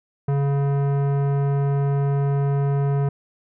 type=tone with tanh clipping; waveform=sine; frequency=140.3 Hz; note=C#3; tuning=21 cents sharp; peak=-20 dBFS; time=0.28-3.09 s; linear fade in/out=5 ms; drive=16 dB; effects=none